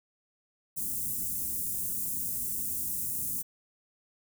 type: band-stop noise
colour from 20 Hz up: white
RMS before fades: -33 dBFS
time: 0.76-3.43 s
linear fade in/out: 20 ms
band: 270 to 8100 Hz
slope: 24 dB/octave
effects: none